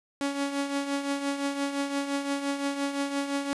sawtooth tone with tremolo, 280.3 Hz, C#4, 19 cents sharp, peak -21 dBFS, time 0.21-3.53 s, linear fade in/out 0 ms, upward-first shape triangle, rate 5.8 Hz, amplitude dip 65%, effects resampled to 24000 Hz + 8-bit

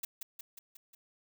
blue noise with echo, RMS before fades -36 dBFS, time 0.03-0.05 s, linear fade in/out 5 ms, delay 180 ms, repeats 5, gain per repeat -4 dB, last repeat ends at 0.95 s, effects none

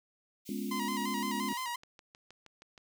white high-pass noise, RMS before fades -50 dBFS, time 0.45-1.65 s, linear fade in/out 20 ms, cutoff 2100 Hz, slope 96 dB/octave
sine chord, C# dominant seventh, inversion second, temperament equal, 207.7 / 246.9 / 277.2 / 349.2 Hz, G#3 / B3 / C#4 / E#4, 0 / 0 / 0 / 0 cents, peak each -37 / -40 / -39 / -43 dBFS, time 0.49-1.53 s, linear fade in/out 2 ms
sawtooth tone with vibrato, 992 Hz, B5, 7 cents sharp, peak -31 dBFS, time 0.71-1.76 s, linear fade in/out 5 ms, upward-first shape square, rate 5.8 Hz, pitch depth 68 cents each way
click train, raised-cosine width 0.2 ms, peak -35 dBFS, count 9, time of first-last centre 1.52-2.778 s, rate 6.36 Hz
effects none

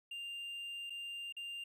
triangle tone with dropouts, 2794 Hz, F7, in tune, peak -40 dBFS, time 0.11-1.64 s, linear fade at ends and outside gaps 5 ms, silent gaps 0.898-0.903 / 1.325-1.366 s, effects none

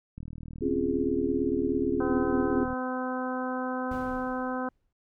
click train, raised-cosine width 5 ms, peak -28 dBFS, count 102, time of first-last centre 0.18-2.731 s, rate 39.6 Hz
sine chord, Db major seventh, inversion third, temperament just, 259.9 / 277.2 / 346.5 / 415.8 Hz, C4 / Db4 / F4 / Ab4, -11 / 0 / -14 / +2 cents, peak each -30 dBFS, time 0.61-2.65 s, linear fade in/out 20 ms
harmonic tone, 255.3 Hz, C4, 42 cents flat, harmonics 1 / 2 / 3 / 4 / 5 / 6, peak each -32 / -35 / -37 / -38 / -39 / -40 dBFS, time 2-4.69 s, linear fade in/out 5 ms
brown noise with exponential decay, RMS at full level -36 dBFS, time 3.91-4.93 s, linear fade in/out 5 ms, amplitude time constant 220 ms
effects none

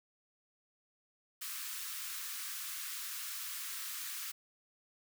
white high-pass noise, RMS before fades -42 dBFS, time 1.41-4.32 s, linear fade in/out 10 ms, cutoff 1100 Hz, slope 48 dB/octave, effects none

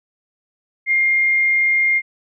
sine tone, 2119 Hz, C7, 21 cents sharp, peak -13 dBFS, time 0.86-2.02 s, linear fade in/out 50 ms, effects none

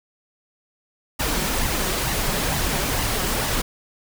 pink noise with flanger, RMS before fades -23 dBFS, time 1.19-3.62 s, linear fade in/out 10 ms, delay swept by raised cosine 1 to 5.5 ms, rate 2.2 Hz, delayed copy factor +0.5, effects none

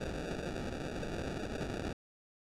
violet noise with sample-and-hold, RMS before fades -39 dBFS, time 0-1.93 s, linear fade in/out 5 ms, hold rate 1050 Hz, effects low-pass 7000 Hz 12 dB/octave

